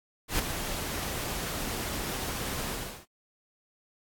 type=noise with ADSR envelope; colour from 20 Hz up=pink; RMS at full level=-26 dBFS; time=0.28-3.06 s; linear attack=110 ms; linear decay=11 ms; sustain=-8 dB; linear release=350 ms; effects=AAC 64 kbps